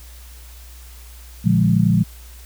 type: chord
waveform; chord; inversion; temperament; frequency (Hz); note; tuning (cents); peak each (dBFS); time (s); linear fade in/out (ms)
sine; Bb dominant seventh; none; equal; 116.54 / 146.83 / 174.61 / 207.7; Bb2 / D3 / F3 / Ab3; 0 / 0 / 0 / 0; -18 / -22 / -16 / -19; 1.44-2.04; 20
effects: added 60 Hz sine -38 dBFS peak until 2.45 s + white hiss -46 dBFS RMS until 2.45 s